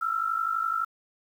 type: tone pair together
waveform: sine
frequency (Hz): 1318.5 / 1370.4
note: E6 / F6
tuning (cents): 0 / -33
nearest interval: minor second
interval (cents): 67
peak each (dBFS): -27 / -29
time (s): 0.01-0.85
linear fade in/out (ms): 10
effects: 9-bit